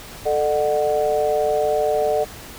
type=chord; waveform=sine; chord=D major; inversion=second; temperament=equal with one note detuned; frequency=440 / 602.4 / 740 Hz; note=A4 / D5 / F#5; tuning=0 / +44 / 0 cents; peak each=-21 / -20 / -23 dBFS; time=0.25-2.25 s; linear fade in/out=20 ms; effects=pink hiss -38 dBFS RMS until 2.58 s